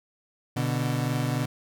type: tone pair together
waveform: 30% pulse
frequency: 123.47 / 146.83 Hz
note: B2 / D3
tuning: 0 / 0 cents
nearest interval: minor third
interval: 300 cents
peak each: -24 / -26 dBFS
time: 0.56-1.46 s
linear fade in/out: 10 ms
effects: none